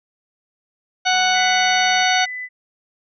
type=harmonic tone; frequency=740 Hz; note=F#5; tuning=in tune; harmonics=1 / 2 / 3 / 4 / 5 / 6 / 8; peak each=-18 / -21 / -23 / -24 / -25 / -26 / -27 dBFS; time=1.05-2.26 s; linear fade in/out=20 ms
type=click train; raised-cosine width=0.5 ms; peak=-27 dBFS; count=178; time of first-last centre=1.13-2.028 s; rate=197 Hz
type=tone; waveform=sine; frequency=2000 Hz; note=B6; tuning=21 cents sharp; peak=-26 dBFS; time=1.33-2.49 s; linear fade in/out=50 ms
effects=none